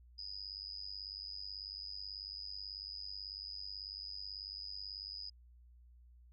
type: tone with amplitude modulation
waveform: sine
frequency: 4978 Hz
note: D#8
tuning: in tune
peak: -39 dBFS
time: 0.18-5.3 s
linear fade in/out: 10 ms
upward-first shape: sine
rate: 98.2 Hz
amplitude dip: 100%
effects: added 60 Hz sine -58 dBFS peak until 6.32 s